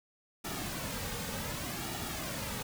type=noise with flanger; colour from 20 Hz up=pink; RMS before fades=-38 dBFS; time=0.44-2.63 s; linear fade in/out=10 ms; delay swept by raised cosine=1.9 to 3 ms; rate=0.66 Hz; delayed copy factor=-0.6; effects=none